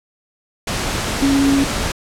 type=tone in noise; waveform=sine; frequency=276.3 Hz; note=C#4; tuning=6 cents flat; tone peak=-12 dBFS; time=1.22-1.64 s; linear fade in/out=5 ms; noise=pink; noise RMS=-21 dBFS; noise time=0.67-1.92 s; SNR=+6 dB; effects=low-pass 9000 Hz 12 dB/octave